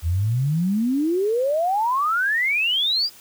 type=exponential sweep; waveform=sine; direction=up; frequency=77.6 to 4978 Hz; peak=-18 dBFS; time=0.02-3.1 s; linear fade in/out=50 ms; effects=white hiss -47 dBFS RMS until 3.2 s